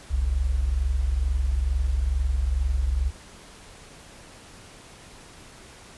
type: tone pair together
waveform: sine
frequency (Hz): 44.65 / 66.9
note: F1 / C2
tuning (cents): +39 / +39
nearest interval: perfect fifth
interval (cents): 700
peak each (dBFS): -26 / -22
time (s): 0.1-3.11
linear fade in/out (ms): 20
effects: pink hiss -47 dBFS RMS until 5.97 s + resampled to 24000 Hz